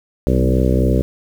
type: harmonic tone with a mistuned harmonic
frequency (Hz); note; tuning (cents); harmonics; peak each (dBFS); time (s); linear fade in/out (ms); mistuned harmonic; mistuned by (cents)
63.6; C2; -48; 1 / 2 / 3 / 4 / 5 / 6 / 7 / 8 / 9; -16 / -19 / -21 / -22 / -23 / -24 / -24 / -25 / -26; 0.27-1.02; 0; 3; +23
effects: 7-bit